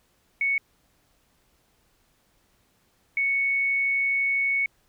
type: tone pair in turn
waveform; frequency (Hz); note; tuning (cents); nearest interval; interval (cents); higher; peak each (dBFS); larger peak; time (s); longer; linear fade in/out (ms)
sine; 2217 / 2217; C#7 / C#7; 0 / 0; unison; 0; neither; -21; neither; 0.41-0.58 / 3.17-4.66; second; 2
effects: pink hiss -66 dBFS RMS until 4.88 s